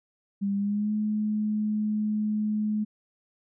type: tone with pitch glide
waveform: sine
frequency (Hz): 199.4 to 212.5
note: G3 to G#3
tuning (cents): +30 to +40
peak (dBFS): -24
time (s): 0.41-2.85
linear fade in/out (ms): 20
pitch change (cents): +110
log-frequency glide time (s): 0.56-0.92
effects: none